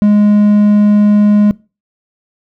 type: tone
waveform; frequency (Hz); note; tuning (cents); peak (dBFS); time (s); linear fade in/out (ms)
triangle; 207.7; G#3; 0; -3; 0.02-1.51; 0
effects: noise-tail reverb RT60 0.3 s tail -22 dB re dry